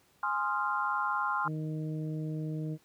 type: chord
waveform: sine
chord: F minor seventh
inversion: first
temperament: equal with one note detuned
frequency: 830.6 / 1046.5 / 1244.5 / 1388.1 Hz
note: Ab5 / C6 / Eb6 / F6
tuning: 0 / 0 / 0 / -11 cents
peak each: -35 / -32 / -37 / -33 dBFS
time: 0.23-1.48 s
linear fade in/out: 2 ms
type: harmonic tone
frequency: 155.56 Hz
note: D#3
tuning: in tune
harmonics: 1 / 2 / 3 / 4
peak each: -33 / -39 / -46 / -51 dBFS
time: 1.44-2.78 s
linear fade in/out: 50 ms
effects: pink hiss -66 dBFS RMS until 2.84 s + high-pass 80 Hz 12 dB/octave